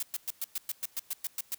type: noise bursts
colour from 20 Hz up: blue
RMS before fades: -33 dBFS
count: 12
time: 0-1.546 s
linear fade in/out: 2 ms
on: 28 ms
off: 110 ms
effects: white hiss -62 dBFS RMS until 1.58 s